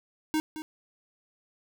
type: tone with echo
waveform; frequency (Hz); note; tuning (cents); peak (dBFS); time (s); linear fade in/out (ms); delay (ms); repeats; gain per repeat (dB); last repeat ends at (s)
square; 311.1; D#4; 0; -25; 0.34-0.4; 0; 220; 1; -11; 0.62
effects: none